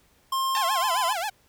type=tone with pitch glide; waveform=square; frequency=1062 to 1019.3 Hz; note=C6 to C6; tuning=+25 to -46 cents; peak=-24 dBFS; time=0.32-1.13 s; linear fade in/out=5 ms; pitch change=-71 cents; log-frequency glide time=0.76-0.92 s
type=tone with exponential decay; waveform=10% pulse; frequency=902 Hz; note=A5; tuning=43 cents sharp; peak=-17 dBFS; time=0.55-0.68 s; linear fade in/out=1 ms; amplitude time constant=27 ms
type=tone with vibrato; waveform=sawtooth; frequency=758 Hz; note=F#5; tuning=42 cents sharp; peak=-23 dBFS; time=0.56-1.3 s; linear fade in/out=10 ms; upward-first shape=sine; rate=7.5 Hz; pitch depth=240 cents each way
effects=pink hiss -62 dBFS RMS until 1.48 s

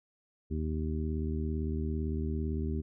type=harmonic tone; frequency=77.78 Hz; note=D#2; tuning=in tune; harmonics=1 / 2 / 3 / 4 / 5; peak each=-32 / -39 / -37 / -42 / -41 dBFS; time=0.5-2.82 s; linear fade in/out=20 ms; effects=none

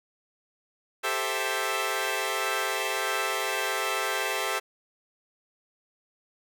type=chord; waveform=10% pulse; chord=A minor seventh; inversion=third; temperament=equal; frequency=392 / 440 / 523.3 / 659.3 Hz; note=G4 / A4 / C5 / E5; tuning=0 / 0 / 0 / 0 cents; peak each=-24 dBFS; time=1.03-4.6 s; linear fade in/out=20 ms; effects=none

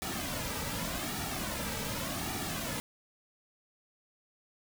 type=noise with flanger; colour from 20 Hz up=pink; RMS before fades=-36 dBFS; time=0.02-2.8 s; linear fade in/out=0 ms; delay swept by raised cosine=1.9 to 2.84 ms; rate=0.86 Hz; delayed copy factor=-0.65; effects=none

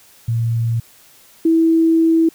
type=tone pair in turn; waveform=sine; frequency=115.5 / 326.7 Hz; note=A#2 / E4; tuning=-16 / -15 cents; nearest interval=octave + tritone; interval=1801 cents; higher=second; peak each=-15 / -10 dBFS; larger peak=second; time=0.28-0.8 / 1.45-2.29 s; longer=second; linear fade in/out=5 ms; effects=white hiss -48 dBFS RMS until 2.34 s

